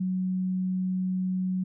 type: tone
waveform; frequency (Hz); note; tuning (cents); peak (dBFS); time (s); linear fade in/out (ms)
sine; 185.3; F#3; +3; -25; 0-1.64; 10
effects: none